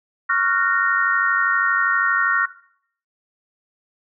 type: chord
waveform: sine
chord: Gb major seventh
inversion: second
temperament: just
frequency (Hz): 1110 / 1387.5 / 1480 / 1850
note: Db6 / F6 / Gb6 / Bb6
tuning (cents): +2 / -12 / 0 / -14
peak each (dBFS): -23 / -20 / -24 / -21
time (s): 0.29-2.46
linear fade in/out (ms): 10
effects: noise-tail reverb RT60 0.6 s tail -17 dB re dry